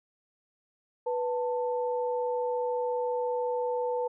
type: tone pair together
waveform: sine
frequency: 492.7 / 887.1 Hz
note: B4 / A5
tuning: -4 / +14 cents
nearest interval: minor seventh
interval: 1018 cents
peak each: -28 / -33 dBFS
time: 1.06-4.08 s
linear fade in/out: 10 ms
effects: none